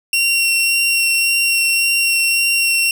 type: tone with vibrato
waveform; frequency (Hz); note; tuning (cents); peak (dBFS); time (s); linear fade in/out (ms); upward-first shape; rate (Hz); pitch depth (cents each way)
sawtooth; 2740; F7; -34; -10; 0.13-2.91; 2; sine; 1.8; 10
effects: none